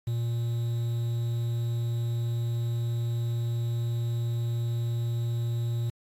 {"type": "tone with quantisation", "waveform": "triangle", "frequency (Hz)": 117.4, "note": "A#2", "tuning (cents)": 13, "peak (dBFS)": -24, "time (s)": [0.07, 5.9], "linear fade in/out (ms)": 5, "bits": 8, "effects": ["AAC 64 kbps"]}